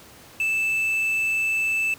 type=tone with quantisation; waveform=triangle; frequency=2637 Hz; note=E7; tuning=in tune; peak=-19 dBFS; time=0.4-1.94 s; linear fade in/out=2 ms; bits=7; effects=pink hiss -47 dBFS RMS until 1.98 s + high-pass 60 Hz 12 dB/octave